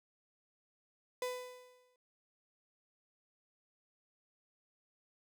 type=tone with exponential decay; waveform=35% pulse; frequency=500 Hz; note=B4; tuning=21 cents sharp; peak=-32 dBFS; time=1.22-1.96 s; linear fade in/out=2 ms; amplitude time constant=160 ms; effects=none